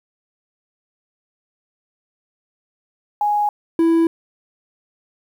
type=tone pair in turn; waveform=sine / triangle; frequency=830.6 / 330.5 Hz; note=G#5 / E4; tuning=0 / +5 cents; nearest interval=octave + major third; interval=1595 cents; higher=first; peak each=-15 / -10 dBFS; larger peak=second; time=3.21-3.49 / 3.79-4.07 s; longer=neither; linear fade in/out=2 ms; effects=8-bit